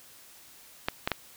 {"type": "clicks", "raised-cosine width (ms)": 0.3, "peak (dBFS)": -10, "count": 3, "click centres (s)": [0.885, 1.075, 1.117], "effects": ["white hiss -53 dBFS RMS until 1.36 s"]}